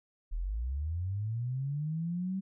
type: linear sweep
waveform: sine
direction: up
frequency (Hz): 36.04 to 194.5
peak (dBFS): -31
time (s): 0.31-2.41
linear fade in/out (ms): 20
effects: none